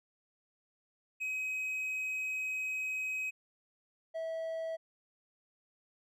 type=tone pair in turn; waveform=triangle; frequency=2533 / 650.7 Hz; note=D#7 / E5; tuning=+30 / -23 cents; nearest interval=2 octaves; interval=2353 cents; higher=first; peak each=-32 / -33 dBFS; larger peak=first; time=1.2-3.31 / 4.14-4.77 s; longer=first; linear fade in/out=20 ms; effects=none